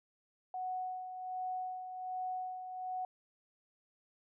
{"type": "tone with tremolo", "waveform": "sine", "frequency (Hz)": 740, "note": "F#5", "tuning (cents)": 0, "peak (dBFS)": -35, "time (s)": [0.54, 3.05], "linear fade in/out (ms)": 2, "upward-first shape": "sine", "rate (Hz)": 1.3, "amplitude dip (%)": 55, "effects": []}